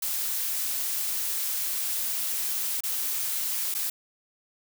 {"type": "noise with dropouts", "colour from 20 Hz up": "blue", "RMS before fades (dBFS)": -29, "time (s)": [0.02, 3.9], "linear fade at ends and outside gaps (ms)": 5, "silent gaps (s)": [[2.807, 2.835], [3.742, 3.748]], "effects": []}